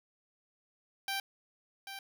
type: tone with echo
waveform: 10% pulse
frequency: 784 Hz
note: G5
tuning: in tune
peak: -25 dBFS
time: 1.08-1.2 s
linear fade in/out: 2 ms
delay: 790 ms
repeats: 1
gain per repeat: -9 dB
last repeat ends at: 1.99 s
effects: none